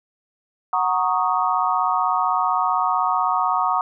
sine chord, D# minor seventh, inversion first, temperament equal, 740 / 932.3 / 1108.7 / 1244.5 Hz, F#5 / A#5 / C#6 / D#6, 0 / 0 / 0 / 0 cents, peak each -23 dBFS, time 0.73-3.81 s, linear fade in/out 2 ms, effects none

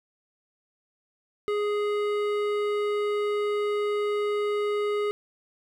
triangle tone with hard clipping, 415.3 Hz, G#4, in tune, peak -26 dBFS, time 1.48-5.11 s, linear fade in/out 0 ms, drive 17 dB, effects none

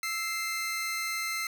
sawtooth tone pair together, 1317.9 / 2092 Hz, E6 / C7, -1 / -1 cents, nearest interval minor sixth, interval 800 cents, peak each -33 / -28 dBFS, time 0.03-1.47 s, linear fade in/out 2 ms, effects none

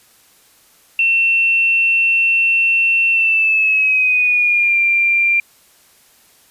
sine tone with pitch glide, 2700 to 2378 Hz, E7 to D7, +41 to +21 cents, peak -11 dBFS, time 0.99-5.4 s, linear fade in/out 2 ms, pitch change -220 cents, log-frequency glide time 3.12-4.78 s, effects white hiss -51 dBFS RMS until 6.5 s + resampled to 32000 Hz

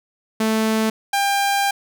sawtooth tone pair in turn, 220 / 797.7 Hz, A3 / G5, 0 / +30 cents, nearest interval octave + minor seventh, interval 2230 cents, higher second, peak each -13 dBFS, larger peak neither, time 0.4-0.9 / 1.13-1.71 s, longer second, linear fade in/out 5 ms, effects none

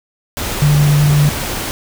sine tone in noise, 146.83 Hz, D3, in tune, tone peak -8 dBFS, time 0.62-1.29 s, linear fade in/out 0 ms, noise pink, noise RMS -21 dBFS, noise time 0.37-1.71 s, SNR +10 dB, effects none

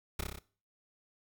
pink noise with echo, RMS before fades -34 dBFS, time 0.19-0.21 s, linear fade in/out 5 ms, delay 30 ms, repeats 6, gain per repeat -2 dB, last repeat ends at 0.39 s, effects noise-tail reverb RT60 0.4 s tail -19 dB re dry

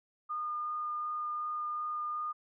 sine tone with vibrato, 1217 Hz, D#6, 39 cents flat, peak -33 dBFS, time 0.29-2.33 s, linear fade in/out 20 ms, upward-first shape sine, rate 2.7 Hz, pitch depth 8 cents each way, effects none

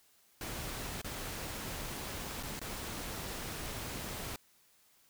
pink noise with dropouts, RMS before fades -41 dBFS, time 0.41-4.36 s, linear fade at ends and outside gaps 1 ms, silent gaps 1.016-1.045 / 2.428-2.433 / 2.593-2.615 s, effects white hiss -67 dBFS RMS until 5.09 s

